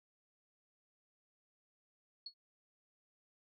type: tone with exponential decay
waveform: sine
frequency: 4354 Hz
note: C#8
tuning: 32 cents flat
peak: -40 dBFS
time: 2.26-2.34 s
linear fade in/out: 5 ms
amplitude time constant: 17 ms
effects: none